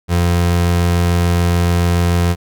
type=tone; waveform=30% pulse; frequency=86.9 Hz; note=F2; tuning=8 cents flat; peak=-9 dBFS; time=0.08-2.36 s; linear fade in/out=50 ms; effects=none